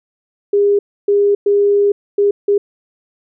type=tone bursts at uneven times; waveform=sine; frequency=405.8 Hz; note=G#4; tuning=40 cents flat; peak=-9 dBFS; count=5; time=0.53-0.79 / 1.08-1.35 / 1.46-1.92 / 2.18-2.31 / 2.48-2.58 s; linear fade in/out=5 ms; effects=none